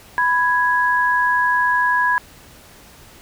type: tone pair together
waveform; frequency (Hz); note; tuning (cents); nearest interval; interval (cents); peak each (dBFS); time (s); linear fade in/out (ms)
sine; 992 / 1661.2; B5 / G#6; +7 / 0; major sixth; 893; -17; 0.18-2.18; 0
effects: pink hiss -45 dBFS RMS until 3.21 s